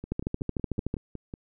two click trains, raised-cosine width 3 ms, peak -24 / -15 dBFS, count 8 / 12, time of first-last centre 0.04-1.339 / 0.12-0.941 s, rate 5.39 / 13.4 Hz, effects none

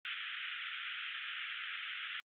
white band-pass noise, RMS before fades -42 dBFS, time 0.05-2.2 s, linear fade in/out 0 ms, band 1300 to 3400 Hz, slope 96 dB/octave, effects Opus 48 kbps

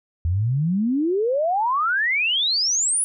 sine exponential sweep, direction up, 80 to 10400 Hz, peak -18 dBFS, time 0.25-3.04 s, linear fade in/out 0 ms, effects none

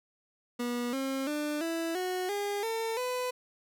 30% pulse tone with pitch steps, 241.9 / 268.4 / 297.8 / 330.4 / 366.7 / 406.8 / 451.4 / 500.9 Hz, B3 / C4 / D4 / E4 / F#4 / G#4 / A4 / B4, -36 / +44 / +24 / +4 / -15 / -36 / +44 / +24 cents, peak -28 dBFS, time 0.59-3.31 s, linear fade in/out 10 ms, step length 340 ms, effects none

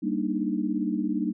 sine chord, Eb major seventh, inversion first, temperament equal, 196 / 233.1 / 293.7 / 311.1 Hz, G3 / Bb3 / D4 / Eb4, 0 / 0 / 0 / 0 cents, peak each -30 dBFS, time 0.02-1.33 s, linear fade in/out 20 ms, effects none

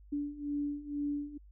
sine beating tone pair, 288.3 / 290.4 Hz, D4 / D4, -32 / -19 cents, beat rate 2.1 Hz, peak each -38 / -35 dBFS, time 0.12-1.38 s, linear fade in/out 10 ms, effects added 50 Hz sine -53 dBFS peak until 1.51 s

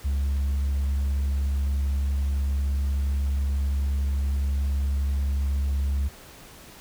sine tone, 69.3 Hz, C#2, in tune, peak -19 dBFS, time 0.04-6.09 s, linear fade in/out 20 ms, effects tanh soft clip ceiling -21 dBFS + pink hiss -47 dBFS RMS until 6.8 s

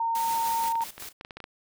sine tone, 917 Hz, A#5, 29 cents flat, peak -24 dBFS, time 0-0.84 s, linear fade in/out 5 ms
white noise, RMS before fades -37 dBFS, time 0.15-0.69 s, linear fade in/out 2 ms
white noise with tremolo, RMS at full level -40 dBFS, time 0.27-1.13 s, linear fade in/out 10 ms, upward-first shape square, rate 5.5 Hz, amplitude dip 80%
clicks, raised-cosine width 0.3 ms, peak -24 dBFS, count 11, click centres 0.639 / 0.755 / 0.808 / 0.98 / 1.024 / 1.211 / 1.249 / 1.308 / 1.37 / 1.403 / 1.441 s
effects none

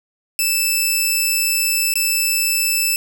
10% pulse tone with dropouts, 2637 Hz, E7, in tune, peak -7 dBFS, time 0.39-2.96 s, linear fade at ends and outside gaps 1 ms, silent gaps 1.939-1.955 s, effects 7-bit

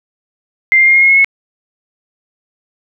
sine tone with pitch steps, 2093 / 2109 / 2125 / 2141 / 2157 / 2173 / 2189 Hz, C7 / C7 / C7 / C7 / C#7 / C#7 / C#7, 0 / +13 / +26 / +39 / -48 / -35 / -22 cents, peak -5 dBFS, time 0.72-1.245 s, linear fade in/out 0 ms, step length 75 ms, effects none

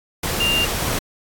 sine tone in noise, 2794 Hz, F7, in tune, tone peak -17 dBFS, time 0.4-0.65 s, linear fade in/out 5 ms, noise pink, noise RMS -23 dBFS, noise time 0.23-0.99 s, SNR +3 dB, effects AAC 64 kbps

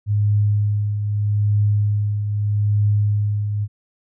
sine tone with tremolo, 103.83 Hz, G#2, in tune, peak -13 dBFS, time 0.06-3.68 s, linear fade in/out 50 ms, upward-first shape triangle, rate 0.8 Hz, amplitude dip 55%, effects none

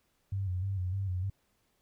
sine tone with vibrato, 94.3 Hz, F#2, 33 cents sharp, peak -30 dBFS, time 0.32-1.3 s, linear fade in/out 5 ms, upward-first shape square, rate 3.3 Hz, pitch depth 63 cents each way, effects pink hiss -74 dBFS RMS until 1.81 s

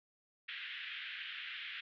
white band-pass noise, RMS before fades -45 dBFS, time 0.48-1.81 s, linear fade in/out 10 ms, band 1500 to 3400 Hz, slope 48 dB/octave, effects none

